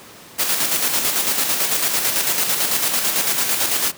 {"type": "noise with tremolo", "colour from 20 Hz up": "white", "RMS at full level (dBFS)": -18, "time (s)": [0.38, 3.92], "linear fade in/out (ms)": 20, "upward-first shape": "square", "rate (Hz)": 9, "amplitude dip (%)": 40, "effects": ["pink hiss -41 dBFS RMS until 3.97 s", "high-pass 150 Hz 12 dB/octave"]}